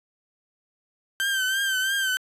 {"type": "tone with vibrato", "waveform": "30% pulse", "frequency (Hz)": 1560, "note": "G6", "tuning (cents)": -9, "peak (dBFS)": -20, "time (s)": [1.2, 2.17], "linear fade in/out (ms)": 0, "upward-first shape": "triangle", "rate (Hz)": 3, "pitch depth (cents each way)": 64, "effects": ["resampled to 32000 Hz"]}